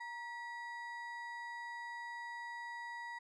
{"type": "ring-modulated tone", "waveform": "triangle", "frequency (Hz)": 1440, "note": "F#6", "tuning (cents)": -47, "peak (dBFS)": -38, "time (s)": [0, 3.19], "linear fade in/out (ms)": 10, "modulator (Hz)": 502, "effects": ["resampled to 24000 Hz"]}